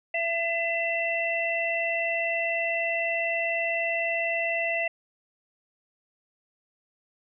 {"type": "harmonic tone", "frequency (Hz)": 671, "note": "E5", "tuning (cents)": 31, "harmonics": [1, 3, 4], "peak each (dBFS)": [-29, -29, -29], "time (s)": [0.14, 4.88], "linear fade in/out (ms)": 5, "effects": []}